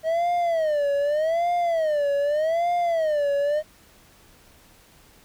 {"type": "tone with vibrato", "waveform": "triangle", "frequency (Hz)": 630, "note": "D#5", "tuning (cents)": 21, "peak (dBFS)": -18, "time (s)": [0.03, 3.63], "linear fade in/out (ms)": 50, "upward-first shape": "sine", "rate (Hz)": 0.83, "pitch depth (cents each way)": 190, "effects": ["pink hiss -54 dBFS RMS until 5.24 s"]}